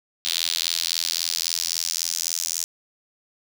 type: tone with high-pass filter sweep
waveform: square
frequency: 41.85 Hz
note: E1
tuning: 27 cents sharp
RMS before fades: -26 dBFS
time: 0.25-2.64 s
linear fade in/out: 0 ms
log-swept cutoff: 3800 to 6200 Hz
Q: 2.7
effects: none